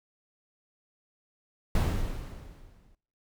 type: noise with exponential decay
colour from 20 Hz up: brown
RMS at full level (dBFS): -22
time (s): 1.75-2.95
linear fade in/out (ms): 2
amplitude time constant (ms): 260
effects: noise-tail reverb RT60 0.5 s tail -22 dB re dry